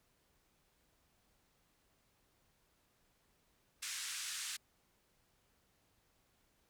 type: band-pass noise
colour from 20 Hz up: white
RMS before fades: -43 dBFS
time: 3.82-4.57 s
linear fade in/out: 10 ms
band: 1400 to 9100 Hz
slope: 24 dB/octave
effects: pink hiss -75 dBFS RMS until 6.69 s